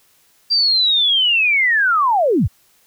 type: linear sweep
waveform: sine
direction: down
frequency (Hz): 4753 to 49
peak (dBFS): -12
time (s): 0.5-2.48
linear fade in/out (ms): 20
effects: white hiss -56 dBFS RMS until 2.86 s